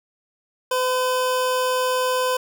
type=tone pair together; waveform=square; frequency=508 / 1016 Hz; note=B4 / B5; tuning=+49 / +49 cents; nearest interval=octave; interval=1200 cents; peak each=-22 / -24 dBFS; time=0.71-2.37 s; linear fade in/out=5 ms; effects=none